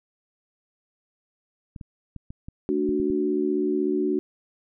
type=clicks; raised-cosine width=5 ms; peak=-25 dBFS; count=8; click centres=1.762 / 1.812 / 2.163 / 2.305 / 2.485 / 2.891 / 2.999 / 3.102 s
type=chord; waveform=sine; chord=D major; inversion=second; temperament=equal; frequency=220 / 293.7 / 370 Hz; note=A3 / D4 / F#4; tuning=0 / 0 / 0 cents; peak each=-30 / -25 / -24 dBFS; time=2.69-4.19 s; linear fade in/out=0 ms
effects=none